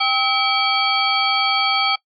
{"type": "tone cluster", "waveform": "sine", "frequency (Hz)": [788, 1287, 2305, 3239, 4495], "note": ["G5", "E6", "D7", "G#7", "C#8"], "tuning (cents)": [9, -42, -33, -44, 23], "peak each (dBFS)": -22, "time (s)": [0, 1.96], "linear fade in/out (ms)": 10, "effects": ["noise-tail reverb RT60 0.1 s tail -23 dB re dry", "AAC 64 kbps"]}